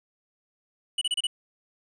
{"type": "tone bursts", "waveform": "square", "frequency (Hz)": 2950, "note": "F#7", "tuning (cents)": -6, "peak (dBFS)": -24, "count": 5, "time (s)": [0.98, 1.27], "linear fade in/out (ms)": 5, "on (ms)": 34, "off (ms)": 30, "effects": ["resampled to 22050 Hz"]}